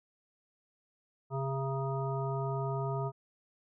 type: harmonic tone with a mistuned harmonic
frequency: 135.1 Hz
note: C#3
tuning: 44 cents flat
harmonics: 1 / 3 / 5 / 7 / 9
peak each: -33 / -38 / -40 / -41 / -43 dBFS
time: 1.3-3.12 s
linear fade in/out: 50 ms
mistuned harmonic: 9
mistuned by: +36 cents
effects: none